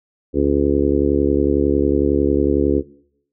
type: harmonic tone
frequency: 71 Hz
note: C#2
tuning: 42 cents sharp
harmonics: 1 / 2 / 3 / 4 / 5 / 6 / 7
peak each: -23 / -27 / -26 / -18 / -19 / -20 / -24 dBFS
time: 0.33-2.83 s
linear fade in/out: 50 ms
effects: noise-tail reverb RT60 0.7 s tail -20 dB re dry